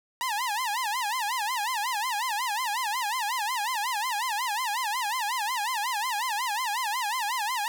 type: tone with vibrato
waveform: sawtooth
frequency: 921 Hz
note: A#5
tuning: 21 cents flat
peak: -23 dBFS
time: 0.21-7.68 s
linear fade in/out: 0 ms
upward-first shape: sine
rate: 5.5 Hz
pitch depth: 220 cents each way
effects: none